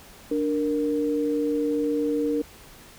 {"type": "tone pair together", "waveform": "sine", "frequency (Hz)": [293.7, 465.9], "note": ["D4", "A#4"], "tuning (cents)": [0, -1], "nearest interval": "minor sixth", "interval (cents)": 799, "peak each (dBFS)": [-24, -25], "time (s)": [0.31, 2.42], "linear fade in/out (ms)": 5, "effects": ["pink hiss -48 dBFS RMS until 2.98 s"]}